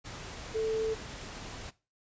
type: tone in noise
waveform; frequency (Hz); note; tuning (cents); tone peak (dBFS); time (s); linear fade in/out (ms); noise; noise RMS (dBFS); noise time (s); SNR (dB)
sine; 441.6; A4; +6; -27; 0.54-0.95; 20; pink; -43; 0.04-1.71; +13
effects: noise-tail reverb RT60 0.3 s tail -19 dB re dry + resampled to 16000 Hz